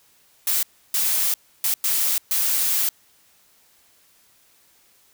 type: noise bursts at uneven times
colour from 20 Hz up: blue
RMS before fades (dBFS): -21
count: 5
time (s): 0.47-0.63 / 0.94-1.34 / 1.64-1.74 / 1.84-2.18 / 2.31-2.89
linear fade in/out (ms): 2
effects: white hiss -58 dBFS RMS until 5.13 s